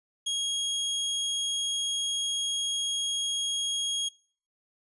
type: tone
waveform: sawtooth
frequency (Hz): 3282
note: G#7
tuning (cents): -21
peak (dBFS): -24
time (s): 0.26-4.09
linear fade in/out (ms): 10
effects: noise-tail reverb RT60 0.5 s tail -26 dB re dry + resampled to 24000 Hz